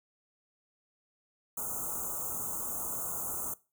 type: band-stop noise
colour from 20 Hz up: white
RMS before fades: -36 dBFS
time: 1.57-3.54 s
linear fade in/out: 5 ms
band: 1400 to 6400 Hz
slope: 96 dB/octave
effects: noise-tail reverb RT60 0.3 s tail -20 dB re dry